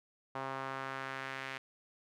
sawtooth tone with band-pass filter sweep, 133.9 Hz, C3, 40 cents sharp, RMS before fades -41 dBFS, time 0.35-1.58 s, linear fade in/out 5 ms, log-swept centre 990 to 2100 Hz, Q 1.6, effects none

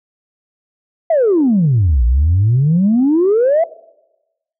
sine exponential two-way sweep, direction down then up, 687 to 55.9 to 687 Hz, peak -8 dBFS, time 1.1-3.64 s, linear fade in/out 5 ms, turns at 2.04 s, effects noise-tail reverb RT60 1.0 s tail -22 dB re dry + tanh soft clip ceiling -6 dBFS

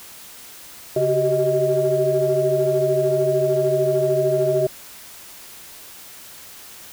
sine tone cluster, 139.8 / 375.6 / 388.9 / 627 Hz, C#3 / F#4 / G4 / D#5, +15 / +26 / -14 / +13 cents, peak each -26 / -22 / -23 / -18 dBFS, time 0.96-4.67 s, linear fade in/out 5 ms, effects tanh soft clip ceiling -7 dBFS + white hiss -41 dBFS RMS until 6.92 s

